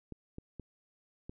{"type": "clicks", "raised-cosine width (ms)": 3, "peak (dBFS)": -30, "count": 4, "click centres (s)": [0.123, 0.384, 0.597, 1.295], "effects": []}